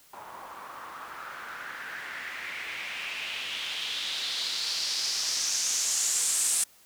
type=noise with low-pass filter sweep; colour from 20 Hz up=blue; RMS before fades=-32 dBFS; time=0.13-6.64 s; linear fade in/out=5 ms; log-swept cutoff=900 to 8800 Hz; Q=3.3; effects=white hiss -58 dBFS RMS until 6.85 s